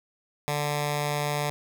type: tone with notch filter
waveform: 10% pulse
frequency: 147 Hz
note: D3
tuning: 2 cents sharp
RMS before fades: -28 dBFS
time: 0.48-1.5 s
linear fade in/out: 0 ms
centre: 320 Hz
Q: 1.1
effects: none